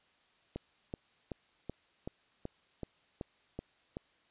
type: click train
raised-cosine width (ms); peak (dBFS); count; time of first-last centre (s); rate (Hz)
2; -25; 10; 0.56-3.969; 2.64
effects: white hiss -69 dBFS RMS until 4.3 s + resampled to 8000 Hz